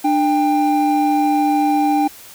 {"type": "tone pair together", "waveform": "triangle", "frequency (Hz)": [297.7, 794.8], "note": ["D4", "G5"], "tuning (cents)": [24, 24], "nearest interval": "octave + perfect fourth", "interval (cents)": 1700, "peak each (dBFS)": -14, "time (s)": [0.04, 2.08], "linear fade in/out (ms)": 10, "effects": ["white hiss -40 dBFS RMS until 2.34 s"]}